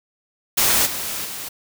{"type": "noise with level steps", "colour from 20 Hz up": "white", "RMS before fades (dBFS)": [-17, -27, -31], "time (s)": [0.57, 1.49], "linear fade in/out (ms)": 10, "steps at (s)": [0.85, 1.24], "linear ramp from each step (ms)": 20, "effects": []}